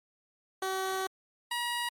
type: tone pair in turn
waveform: 15% pulse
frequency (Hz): 380 / 957.5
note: F#4 / A#5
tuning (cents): +46 / +46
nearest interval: octave + major third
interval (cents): 1600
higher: second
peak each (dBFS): -24 / -24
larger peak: neither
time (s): 0.62-1.07 / 1.51-1.89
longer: first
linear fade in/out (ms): 5
effects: MP3 64 kbps